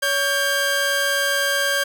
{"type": "tone pair together", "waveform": "sawtooth", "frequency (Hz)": [563, 1592.4], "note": ["C#5", "G6"], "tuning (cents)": [27, 27], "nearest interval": "octave + tritone", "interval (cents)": 1800, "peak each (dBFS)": [-20, -16], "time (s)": [0.02, 1.84], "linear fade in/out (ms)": 10, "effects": []}